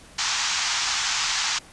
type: band-pass noise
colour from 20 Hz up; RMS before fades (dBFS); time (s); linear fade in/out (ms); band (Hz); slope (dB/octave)
white; -25; 0.18-1.59; 10; 800 to 6900; 48
effects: pink hiss -48 dBFS RMS until 1.72 s + resampled to 24000 Hz

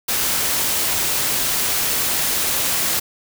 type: noise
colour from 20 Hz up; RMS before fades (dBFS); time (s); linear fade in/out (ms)
white; -20; 0.08-3; 10
effects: none

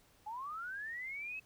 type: linear sweep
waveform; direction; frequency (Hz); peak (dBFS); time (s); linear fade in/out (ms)
sine; up; 823 to 2611; -40; 0.26-1.4; 10
effects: pink hiss -67 dBFS RMS until 1.45 s

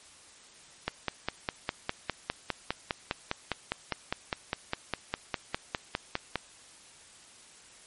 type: click train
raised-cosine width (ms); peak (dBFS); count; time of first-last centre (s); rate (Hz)
0.3; -12; 28; 0.88-6.357; 4.93
effects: white hiss -54 dBFS RMS until 7.86 s + MP3 48 kbps

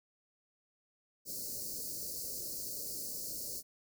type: band-stop noise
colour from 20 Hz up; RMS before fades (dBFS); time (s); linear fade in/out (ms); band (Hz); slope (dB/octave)
white; -41; 1.25-3.63; 50; 620 to 4300; 96
effects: none

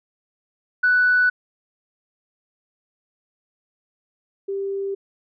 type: tone pair in turn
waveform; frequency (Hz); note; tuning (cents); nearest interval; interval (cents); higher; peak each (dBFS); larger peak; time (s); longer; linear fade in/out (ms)
sine; 1486 / 393.6; F#6 / G4; +7 / +7; octave + major seventh; 2300; first; -13 / -23; first; 0.83-1.3 / 4.48-4.95; neither; 10
effects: tanh soft clip ceiling -9 dBFS

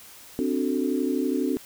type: chord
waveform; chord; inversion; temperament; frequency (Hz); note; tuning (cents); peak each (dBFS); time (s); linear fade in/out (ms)
sine; D dominant seventh; third; equal; 261.6 / 293.7 / 370 / 440; C4 / D4 / F#4 / A4; 0 / 0 / 0 / 0; -26 / -27 / -29 / -32; 0.39-1.57; 0
effects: white hiss -47 dBFS RMS until 1.65 s

